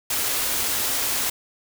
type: band-stop noise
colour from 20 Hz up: white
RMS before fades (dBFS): -24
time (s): 0.1-1.3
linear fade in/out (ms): 5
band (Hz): 130 to 210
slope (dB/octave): 96
effects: none